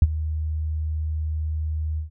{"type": "tone with ADSR envelope", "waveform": "sine", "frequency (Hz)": 77.78, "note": "D#2", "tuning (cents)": 0, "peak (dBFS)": -7, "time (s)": [0.02, 2.1], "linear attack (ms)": 3, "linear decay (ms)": 38, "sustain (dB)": -16, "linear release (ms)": 120, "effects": []}